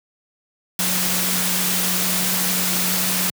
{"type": "tone in noise", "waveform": "sine", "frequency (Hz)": 182.5, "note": "F#3", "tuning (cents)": -24, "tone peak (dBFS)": -27, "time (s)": [0.79, 3.3], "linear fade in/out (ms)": 2, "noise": "white", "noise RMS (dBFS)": -21, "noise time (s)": [0.79, 3.3], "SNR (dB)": -9, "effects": ["high-pass 100 Hz 12 dB/octave"]}